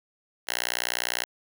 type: tone with high-pass filter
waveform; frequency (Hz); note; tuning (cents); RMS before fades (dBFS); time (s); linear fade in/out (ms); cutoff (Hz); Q
5% pulse; 60; B1; -49; -30; 0.47-1.25; 20; 1400; 0.62
effects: none